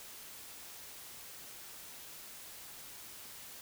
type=silence; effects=white hiss -50 dBFS RMS until 3.61 s